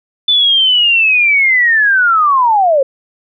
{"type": "linear sweep", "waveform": "sine", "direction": "down", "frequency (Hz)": [3520, 519], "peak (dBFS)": -7, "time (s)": [0.28, 2.83], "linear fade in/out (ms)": 5, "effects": []}